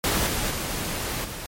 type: noise with level steps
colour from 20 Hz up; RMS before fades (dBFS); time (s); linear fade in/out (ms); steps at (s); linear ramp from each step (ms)
pink; -23 / -26 / -29 / -35; 0.04-1.46; 0; 0.26 / 0.5 / 1.24; 10
effects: MP3 64 kbps